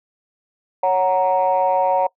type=chord; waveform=sine; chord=F# major; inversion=second; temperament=equal; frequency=554.4 / 740 / 932.3 Hz; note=C#5 / F#5 / A#5; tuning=0 / 0 / 0 cents; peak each=-18 dBFS; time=0.83-2.07 s; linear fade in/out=5 ms; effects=noise-tail reverb RT60 0.1 s tail -23 dB re dry + tanh soft clip ceiling -8 dBFS